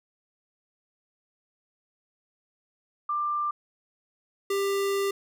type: tone pair in turn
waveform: sine / square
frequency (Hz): 1187 / 396.1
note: D6 / G4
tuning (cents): +18 / +18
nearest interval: octave + perfect fifth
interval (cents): 1900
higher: first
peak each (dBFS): -25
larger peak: neither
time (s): 3.09-3.51 / 4.5-5.11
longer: second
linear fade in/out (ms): 5
effects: none